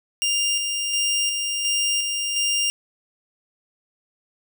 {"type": "tone with tremolo", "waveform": "20% pulse", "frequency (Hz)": 2800, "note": "F7", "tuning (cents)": 4, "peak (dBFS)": -15, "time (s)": [0.22, 2.7], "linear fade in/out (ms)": 0, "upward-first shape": "square", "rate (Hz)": 1.4, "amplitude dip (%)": 35, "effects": []}